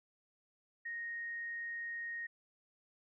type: tone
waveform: sine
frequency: 1864.7 Hz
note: A#6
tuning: in tune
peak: -39 dBFS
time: 0.85-2.27 s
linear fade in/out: 10 ms
effects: none